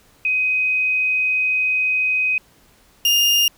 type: tone pair in turn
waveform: sine / 35% pulse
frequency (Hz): 2514 / 2822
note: D#7 / F7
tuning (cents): +17 / +17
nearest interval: major second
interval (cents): 200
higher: second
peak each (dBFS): -16 / -12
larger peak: second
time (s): 0.25-2.38 / 3.05-3.48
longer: first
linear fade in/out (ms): 2
effects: pink hiss -54 dBFS RMS until 3.57 s